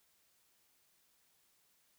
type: silence
effects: white hiss -73 dBFS RMS until 1.98 s